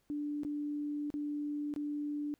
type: tone with dropouts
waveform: sine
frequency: 293.7 Hz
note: D4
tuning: in tune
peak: -34 dBFS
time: 0.1-2.34 s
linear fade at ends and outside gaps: 0 ms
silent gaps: 0.434-0.449 / 1.103-1.14 / 1.739-1.762 s
effects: pink hiss -75 dBFS RMS until 2.39 s